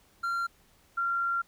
triangle / sine tone pair in turn, 1379 / 1379 Hz, F6 / F6, -22 / -22 cents, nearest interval unison, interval 0 cents, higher neither, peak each -26 dBFS, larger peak neither, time 0.23-0.47 / 0.97-1.42 s, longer second, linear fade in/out 10 ms, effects pink hiss -63 dBFS RMS until 1.47 s

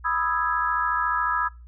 sine chord, E major seventh, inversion second, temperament equal, 987.8 / 1244.5 / 1318.5 / 1661.2 Hz, B5 / D#6 / E6 / G#6, 0 / 0 / 0 / 0 cents, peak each -27 dBFS, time 0.04-1.49 s, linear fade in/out 20 ms, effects noise-tail reverb RT60 0.3 s tail -24 dB re dry + added 60 Hz sine -42 dBFS peak until 1.67 s

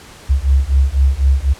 sine beating tone pair, 66 / 70 Hz, C2 / C#2, +16 / +18 cents, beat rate 4 Hz, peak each -13 dBFS, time 0.29-1.54 s, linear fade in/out 20 ms, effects pink hiss -39 dBFS RMS until 1.59 s + low-pass 10000 Hz 12 dB/octave

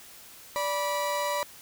35% pulse tone pair together, 582.9 / 977 Hz, D5 / B5, -13 / -19 cents, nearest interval major sixth, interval 894 cents, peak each -28 / -28 dBFS, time 0.56-1.43 s, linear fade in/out 0 ms, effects white hiss -49 dBFS RMS until 1.61 s

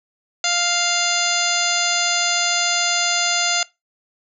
harmonic tone, 698.5 Hz, F5, in tune, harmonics 1 / 2 / 3 / 4 / 5 / 6 / 7 / 9 / 10, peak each -26 / -26 / -26 / -26 / -26 / -26 / -26 / -26 / -26 dBFS, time 0.44-3.63 s, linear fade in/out 2 ms, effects noise-tail reverb RT60 0.2 s tail -20 dB re dry

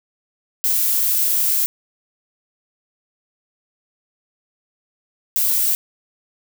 violet noise bursts at uneven times, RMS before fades -18 dBFS, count 2, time 0.64-1.66 / 5.36-5.75 s, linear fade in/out 0 ms, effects none

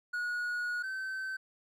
triangle tone pair in turn, 1453 / 1539.4 Hz, F#6 / G6, -32 / -32 cents, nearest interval minor second, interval 100 cents, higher second, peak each -30 / -33 dBFS, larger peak first, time 0.13-0.83 / 0.83-1.37 s, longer first, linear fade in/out 10 ms, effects none

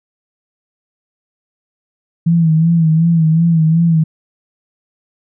sine tone with vibrato, 163.4 Hz, E3, 15 cents flat, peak -8 dBFS, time 2.26-4.04 s, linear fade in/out 10 ms, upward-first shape sine, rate 2.7 Hz, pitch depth 63 cents each way, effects none

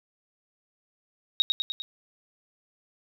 sine tone with echo, 3768 Hz, A#7, 18 cents sharp, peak -16 dBFS, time 1.4-1.42 s, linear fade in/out 0 ms, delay 100 ms, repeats 4, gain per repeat -4 dB, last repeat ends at 1.82 s, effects none

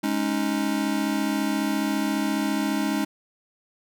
square chord, Ab suspended fourth, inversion none, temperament just, 207.7 / 276.9 / 311.5 Hz, Ab3 / Db4 / Eb4, 0 / -2 / +2 cents, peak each -28 dBFS, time 0.03-3.05 s, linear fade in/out 10 ms, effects none

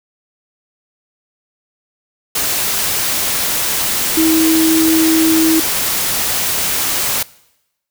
sine tone in noise, 321.8 Hz, E4, 42 cents flat, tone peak -10 dBFS, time 4.17-5.6 s, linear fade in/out 5 ms, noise white, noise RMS -17 dBFS, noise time 2.35-7.23 s, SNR +4 dB, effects noise-tail reverb RT60 0.9 s tail -22 dB re dry

